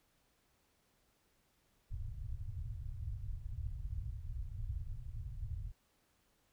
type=low-pass noise; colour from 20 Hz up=pink; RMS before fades=-42 dBFS; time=1.9-5.72 s; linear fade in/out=20 ms; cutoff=120 Hz; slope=48 dB/octave; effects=pink hiss -75 dBFS RMS until 6.52 s